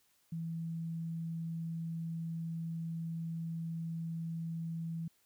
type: tone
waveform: sine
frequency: 164.81 Hz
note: E3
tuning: in tune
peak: -36 dBFS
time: 0.32-5.08 s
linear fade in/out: 5 ms
effects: white hiss -72 dBFS RMS until 5.25 s